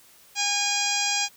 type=harmonic tone with a mistuned harmonic; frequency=815 Hz; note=G#5; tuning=33 cents flat; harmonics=1 / 2 / 3 / 4 / 5 / 6 / 7 / 8 / 9; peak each=-31 / -35 / -29 / -31 / -35 / -30 / -31 / -32 / -31 dBFS; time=0.35-1.29 s; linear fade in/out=50 ms; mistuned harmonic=9; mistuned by=+23 cents; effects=white hiss -54 dBFS RMS until 1.36 s